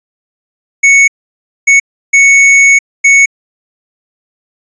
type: tone bursts at uneven times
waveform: square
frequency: 2217 Hz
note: C#7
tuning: in tune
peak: -3 dBFS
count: 4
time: 0.83-1.08 / 1.67-1.8 / 2.13-2.79 / 3.04-3.26 s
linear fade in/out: 10 ms
effects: resampled to 16000 Hz